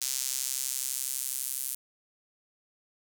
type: tone with high-pass filter sweep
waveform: square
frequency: 66 Hz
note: C2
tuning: 16 cents sharp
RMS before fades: -33 dBFS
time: 0.01-1.75 s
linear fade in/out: 5 ms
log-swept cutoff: 6400 to 9900 Hz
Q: 1.3
effects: none